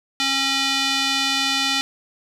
square tone with band-pass filter, 271.8 Hz, C#4, 34 cents flat, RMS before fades -21 dBFS, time 0.2-1.81 s, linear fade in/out 0 ms, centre 3700 Hz, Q 1.6, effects none

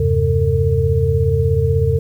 sine tone cluster, 81.9 / 98.3 / 134 / 452.3 Hz, E2 / G2 / C3 / A4, -11 / +5 / +42 / +48 cents, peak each -18 dBFS, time 0-1.99 s, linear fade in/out 5 ms, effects 8-bit

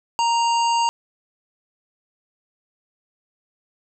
harmonic tone with a mistuned harmonic, 932.3 Hz, A#5, in tune, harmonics 1 / 3 / 5 / 7 / 8, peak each -17 / -27 / -31 / -34 / -35 dBFS, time 0.19-0.89 s, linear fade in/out 0 ms, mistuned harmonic 8, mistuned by +54 cents, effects none

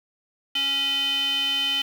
square tone with band-pass filter, 277.2 Hz, C#4, in tune, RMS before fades -24 dBFS, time 0.55-1.82 s, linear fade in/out 5 ms, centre 3000 Hz, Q 9.8, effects 7-bit

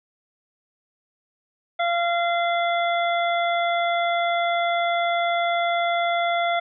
harmonic tone, 688 Hz, F5, 26 cents flat, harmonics 1 / 2 / 3 / 5, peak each -21 / -28 / -28 / -32 dBFS, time 1.79-6.6 s, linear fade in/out 10 ms, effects none

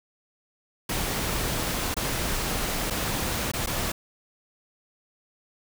pink noise with dropouts, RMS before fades -28 dBFS, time 0.89-3.92 s, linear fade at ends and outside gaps 5 ms, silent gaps 1.943-1.966 / 2.901-2.906 / 3.517-3.535 / 3.662-3.671 s, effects none

